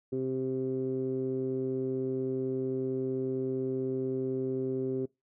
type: tone with low-pass filter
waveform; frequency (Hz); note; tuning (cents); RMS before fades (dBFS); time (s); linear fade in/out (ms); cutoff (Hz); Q
15% pulse; 130.81; C3; 0; -32; 0.12-5.06; 10; 360; 4.9
effects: noise-tail reverb RT60 0.2 s tail -23 dB re dry